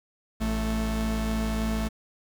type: tone pair together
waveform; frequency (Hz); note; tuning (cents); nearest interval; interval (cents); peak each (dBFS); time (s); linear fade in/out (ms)
45% pulse; 55.82 / 220; A1 / A3; +26 / 0; 2 octaves; 2374; -28; 0.4-1.89; 20
effects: 9-bit